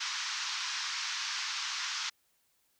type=band-pass noise; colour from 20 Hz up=white; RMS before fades=-36 dBFS; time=0-2.1 s; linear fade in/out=10 ms; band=950 to 6200 Hz; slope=48 dB/octave; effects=white hiss -73 dBFS RMS until 2.79 s